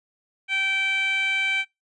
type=tone with band-pass filter; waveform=15% pulse; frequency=776 Hz; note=G5; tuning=18 cents flat; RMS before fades=-24 dBFS; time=0.48-1.65 s; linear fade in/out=50 ms; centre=2400 Hz; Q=3.2; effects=noise-tail reverb RT60 0.2 s tail -24 dB re dry + resampled to 24000 Hz